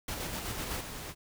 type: noise with tremolo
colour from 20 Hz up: pink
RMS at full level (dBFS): -36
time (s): 0.08-0.81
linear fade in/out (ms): 5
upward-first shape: square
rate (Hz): 8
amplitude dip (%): 30
type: noise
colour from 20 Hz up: pink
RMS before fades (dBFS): -42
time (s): 0.64-1.15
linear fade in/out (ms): 50
effects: none